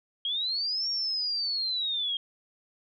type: linear two-way sweep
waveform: sine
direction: up then down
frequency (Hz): 3212 to 5580 to 3212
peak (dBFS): -27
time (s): 0.25-2.17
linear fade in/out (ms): 2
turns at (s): 0.89
effects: none